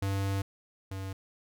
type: tone pair in turn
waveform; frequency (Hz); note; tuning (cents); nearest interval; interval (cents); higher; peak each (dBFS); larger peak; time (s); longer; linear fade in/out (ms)
square; 98 / 96.15; G2 / G2; 0 / -33; unison; 33; first; -29 / -36; first; 0.02-0.42 / 0.91-1.13; first; 5
effects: none